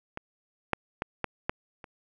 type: clicks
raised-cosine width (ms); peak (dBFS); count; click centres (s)
0.5; -20 / -9 / -14 / -13 / -11 / -28; 6; 0.174 / 0.733 / 1.021 / 1.243 / 1.495 / 1.842
effects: none